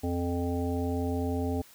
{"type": "harmonic tone", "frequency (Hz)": 87, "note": "F2", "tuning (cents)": -6, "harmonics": [1, 3, 5, 7, 9], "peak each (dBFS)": [-31, -31, -35, -40, -39], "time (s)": [0.03, 1.62], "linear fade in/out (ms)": 10, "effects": ["white hiss -55 dBFS RMS until 1.74 s"]}